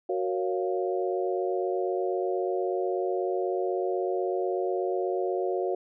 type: chord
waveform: sine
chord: Gb major seventh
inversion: none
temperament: equal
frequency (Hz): 370 / 466.2 / 554.4 / 698.5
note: Gb4 / Bb4 / Db5 / F5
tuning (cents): 0 / 0 / 0 / 0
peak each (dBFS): -28 / -33 / -33 / -33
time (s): 0.09-5.75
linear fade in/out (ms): 5
effects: none